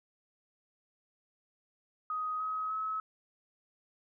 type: tone with pitch steps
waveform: sine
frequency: 1253 / 1270.5 / 1288.2 Hz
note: D#6 / D#6 / E6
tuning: +12 / +36 / -40 cents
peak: -32 dBFS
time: 2.1-3 s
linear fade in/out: 2 ms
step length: 300 ms
effects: none